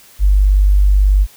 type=tone; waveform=sine; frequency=49.19 Hz; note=G1; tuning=7 cents sharp; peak=-7 dBFS; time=0.19-1.27 s; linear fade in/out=50 ms; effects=white hiss -44 dBFS RMS until 1.36 s